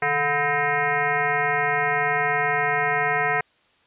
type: tone with frequency modulation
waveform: sine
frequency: 1293 Hz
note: E6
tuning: 34 cents flat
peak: -19 dBFS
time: 0.02-3.41 s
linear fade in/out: 5 ms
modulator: 285 Hz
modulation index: 3.1
effects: white hiss -61 dBFS RMS until 3.86 s + resampled to 8000 Hz